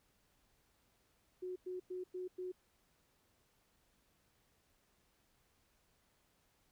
sine tone bursts, 366 Hz, F#4, 19 cents flat, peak -40 dBFS, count 5, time 1.42-2.52 s, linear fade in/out 10 ms, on 140 ms, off 100 ms, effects pink hiss -75 dBFS RMS until 6.71 s

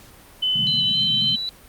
sine tone with pitch glide, 3023 to 3076 Hz, F#7 to G7, +36 to -33 cents, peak -18 dBFS, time 0.42-1.36 s, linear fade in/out 10 ms, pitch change +31 cents, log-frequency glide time 0.83-1 s
pink band-pass noise, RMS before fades -32 dBFS, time 0.55-1.36 s, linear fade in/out 10 ms, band 120 to 240 Hz, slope 96 dB/octave
sine tone with vibrato, 3990 Hz, B7, 17 cents sharp, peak -23 dBFS, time 0.67-1.49 s, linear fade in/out 0 ms, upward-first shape square, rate 3.7 Hz, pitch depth 20 cents each way
effects pink hiss -47 dBFS RMS until 1.68 s + Opus 48 kbps

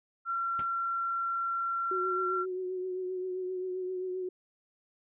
sine tone, 1364 Hz, F6, 41 cents flat, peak -29 dBFS, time 0.25-2.46 s, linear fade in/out 50 ms
pink noise with exponential decay, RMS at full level -39 dBFS, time 0.59-0.69 s, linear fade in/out 2 ms, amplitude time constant 20 ms
sine tone with vibrato, 369.1 Hz, F#4, 4 cents flat, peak -32 dBFS, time 1.91-4.29 s, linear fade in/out 5 ms, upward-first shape triangle, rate 7.6 Hz, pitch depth 33 cents each way
effects resampled to 8000 Hz

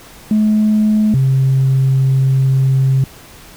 sine tone pair in turn, 214 / 133.35 Hz, A3 / C3, -48 / +33 cents, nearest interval minor sixth, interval 819 cents, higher first, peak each -8 dBFS, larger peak neither, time 0.31-1.14 / 1.14-3.04 s, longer second, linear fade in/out 2 ms, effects tanh soft clip ceiling -6 dBFS + pink hiss -39 dBFS RMS until 3.56 s

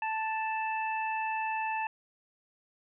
harmonic tone, 880 Hz, A5, in tune, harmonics 1 / 2 / 3, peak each -31 / -39 / -37 dBFS, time 0.02-1.87 s, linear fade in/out 2 ms, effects none

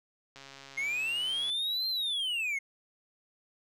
click train, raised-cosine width 0.2 ms, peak -31 dBFS, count 157, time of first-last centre 0.36-1.499 s, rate 137 Hz
triangle linear two-way sweep, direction up then down, 2119 to 4186 to 2119 Hz, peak -28 dBFS, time 0.77-2.59 s, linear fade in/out 10 ms, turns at 1.88 s
effects none

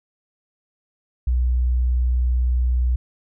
sine tone, 61.74 Hz, B1, in tune, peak -16 dBFS, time 1.27-2.96 s, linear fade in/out 5 ms, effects none

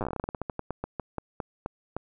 slowing click train, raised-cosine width 1 ms, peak -17 dBFS, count 24, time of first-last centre 0.01-1.966 s, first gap 8 ms, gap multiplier 1.18, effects none

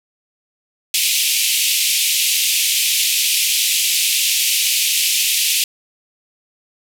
pink band-pass noise, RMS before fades -17 dBFS, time 0.94-5.64 s, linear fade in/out 2 ms, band 2400 to 15000 Hz, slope 48 dB/octave, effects none

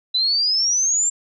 sine exponential sweep, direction up, 3951 to 7459 Hz, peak -16 dBFS, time 0.14-1.1 s, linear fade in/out 10 ms, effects none

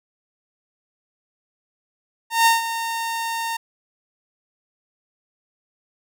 sawtooth tone with ADSR envelope, 916 Hz, A#5, 31 cents flat, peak -8 dBFS, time 2.3-3.57 s, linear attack 160 ms, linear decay 150 ms, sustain -12 dB, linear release 8 ms, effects none

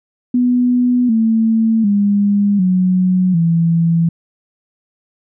sine tone with pitch steps, 246.9 / 223.8 / 202.9 / 183.9 / 166.7 Hz, B3 / A3 / G#3 / F#3 / E3, 0 / +30 / -40 / -10 / +20 cents, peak -10 dBFS, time 0.34-4.09 s, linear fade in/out 5 ms, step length 750 ms, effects none

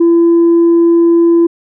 sine tone, 337.9 Hz, E4, 43 cents sharp, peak -3 dBFS, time 0-1.47 s, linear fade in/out 10 ms, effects tanh soft clip ceiling -3 dBFS

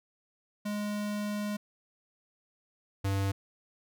square tone pair in turn, 207.7 / 98.02 Hz, G#3 / G2, 0 / 0 cents, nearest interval octave + minor second, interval 1300 cents, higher first, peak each -32 / -28 dBFS, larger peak second, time 0.65-1.57 / 3.04-3.32 s, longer first, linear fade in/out 10 ms, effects none

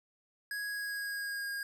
square tone with pitch glide, 1661.2 to 1626.1 Hz, G#6 to G#6, 0 to -37 cents, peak -36 dBFS, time 0.51-1.63 s, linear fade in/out 2 ms, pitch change -37 cents, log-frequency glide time 0.66-1.49 s, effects none

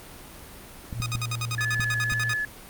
sine tone, 116.4 Hz, A#2, 2 cents flat, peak -29 dBFS, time 0.92-2.36 s, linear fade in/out 50 ms
clicks, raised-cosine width 5 ms, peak -20 dBFS, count 5, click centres 0.928 / 1.001 / 1.153 / 1.798 / 2.121 s
10% pulse tone bursts, 1244.5 Hz, D#6, in tune, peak -20 dBFS, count 14, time 1.02-2.334 s, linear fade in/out 0 ms, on 40 ms, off 58 ms
sine tone with vibrato, 1716 Hz, A6, 44 cents flat, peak -25 dBFS, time 1.58-2.45 s, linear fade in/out 2 ms, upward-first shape sine, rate 1.9 Hz, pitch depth 8 cents each way
effects pink hiss -44 dBFS RMS until 2.69 s + Opus 32 kbps

